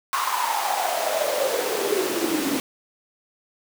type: noise with high-pass filter sweep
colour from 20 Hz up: pink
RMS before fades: -24 dBFS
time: 0.13-2.6 s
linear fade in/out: 0 ms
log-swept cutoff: 1100 to 270 Hz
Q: 6.9
effects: none